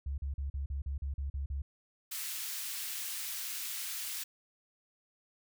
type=tone bursts; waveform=sine; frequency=69.3 Hz; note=C#2; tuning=in tune; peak=-33 dBFS; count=10; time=0.06-1.62 s; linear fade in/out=5 ms; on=120 ms; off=40 ms
type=high-pass noise; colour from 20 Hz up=white; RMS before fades=-39 dBFS; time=2.11-4.24 s; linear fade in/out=10 ms; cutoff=1800 Hz; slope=12 dB/octave
effects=none